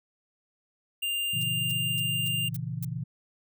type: tone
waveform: square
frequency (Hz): 2798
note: F7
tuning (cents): +3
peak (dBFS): -28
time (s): 1.02-2.49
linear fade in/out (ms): 10
type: chord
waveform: sine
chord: A# diminished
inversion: none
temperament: equal with one note detuned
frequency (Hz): 116.54 / 137.24 / 164.81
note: A#2 / C#3 / E3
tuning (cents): 0 / -17 / 0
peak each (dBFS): -35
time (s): 1.33-3.04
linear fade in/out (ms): 10
type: noise bursts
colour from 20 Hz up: violet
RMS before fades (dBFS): -38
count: 6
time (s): 1.41-2.848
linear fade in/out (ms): 2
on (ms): 23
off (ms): 260
effects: none